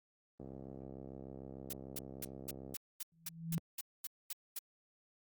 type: click train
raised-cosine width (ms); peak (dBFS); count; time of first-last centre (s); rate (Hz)
2; -35; 157; 0.4-2.739; 66.7
type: noise bursts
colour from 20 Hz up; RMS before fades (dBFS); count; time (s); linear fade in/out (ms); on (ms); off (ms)
blue; -41; 12; 1.7-4.59; 5; 30; 230
type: tone with exponential growth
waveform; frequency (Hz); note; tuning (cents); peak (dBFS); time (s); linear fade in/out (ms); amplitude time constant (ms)
sine; 164.6; E3; -2; -31; 3.12-3.58; 0; 100
effects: high-pass 80 Hz 12 dB/octave + Opus 24 kbps